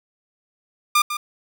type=tone with echo; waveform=sawtooth; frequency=1202 Hz; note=D6; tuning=40 cents sharp; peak=-10 dBFS; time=0.95-1.02 s; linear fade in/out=5 ms; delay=150 ms; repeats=1; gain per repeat=-10 dB; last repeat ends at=1.17 s; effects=none